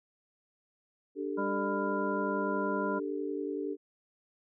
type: chord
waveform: sine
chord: D suspended fourth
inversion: none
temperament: equal with one note detuned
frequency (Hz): 293.7 / 392 / 442.8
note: D4 / G4 / A4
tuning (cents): 0 / 0 / +11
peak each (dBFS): -36 / -36 / -38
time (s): 1.15-3.77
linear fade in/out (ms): 50
type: harmonic tone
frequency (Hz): 199.7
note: G3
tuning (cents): +32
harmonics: 1 / 3 / 5 / 7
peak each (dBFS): -36 / -37 / -35 / -38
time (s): 1.37-3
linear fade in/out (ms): 20
effects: none